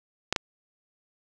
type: clicks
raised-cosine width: 0.2 ms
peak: -7 / -7 dBFS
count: 2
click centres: 0.326 / 0.362 s
effects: none